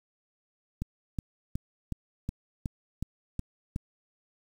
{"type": "click train", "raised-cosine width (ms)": 5, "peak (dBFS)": -19, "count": 9, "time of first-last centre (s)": [0.82, 3.761], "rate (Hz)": 2.72, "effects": ["8-bit"]}